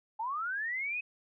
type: linear sweep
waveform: sine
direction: up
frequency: 846 to 2558 Hz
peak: -32 dBFS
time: 0.19-1.01 s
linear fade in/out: 10 ms
effects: none